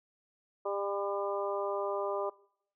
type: harmonic tone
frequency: 200 Hz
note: G3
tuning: 35 cents sharp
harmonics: 2 / 3 / 4 / 5 / 6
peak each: -35 / -35 / -42 / -40 / -41 dBFS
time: 0.65-2.3 s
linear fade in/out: 10 ms
effects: noise-tail reverb RT60 0.7 s tail -23 dB re dry